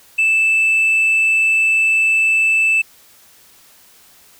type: tone with tanh clipping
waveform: sine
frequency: 2637 Hz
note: E7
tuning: in tune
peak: -12 dBFS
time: 0.18-2.82 s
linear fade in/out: 10 ms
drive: 1 dB
effects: white hiss -48 dBFS RMS until 4.39 s